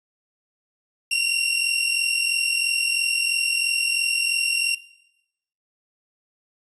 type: tone pair together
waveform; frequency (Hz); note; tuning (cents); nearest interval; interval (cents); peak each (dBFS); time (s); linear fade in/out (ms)
sawtooth; 2735 / 2778; F7 / F7; -37 / -10; unison; 27; -19; 1.11-4.75; 5
effects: noise-tail reverb RT60 0.9 s tail -21 dB re dry + resampled to 24000 Hz